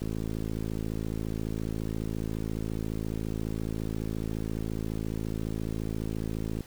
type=click train; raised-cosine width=3 ms; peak=-20 dBFS; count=360; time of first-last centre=0.02-6.607 s; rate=54.5 Hz; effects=pink hiss -52 dBFS RMS until 6.66 s